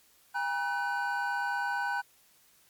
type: tone cluster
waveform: triangle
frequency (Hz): 808 / 957 / 1508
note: G#5 / A#5 / F#6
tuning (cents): -48 / +45 / +32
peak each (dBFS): -32 / -33 / -30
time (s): 0.34-2.02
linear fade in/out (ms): 20
effects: white hiss -63 dBFS RMS until 2.69 s + MP3 96 kbps